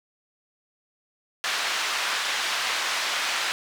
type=band-pass noise; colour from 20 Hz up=pink; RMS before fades=-27 dBFS; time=1.44-3.52 s; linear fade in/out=0 ms; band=1200 to 5100 Hz; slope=12 dB/octave; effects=none